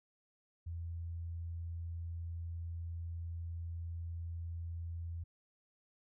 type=tone; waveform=sine; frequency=84.2 Hz; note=E2; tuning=37 cents sharp; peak=-39 dBFS; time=0.66-5.24 s; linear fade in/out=10 ms; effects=none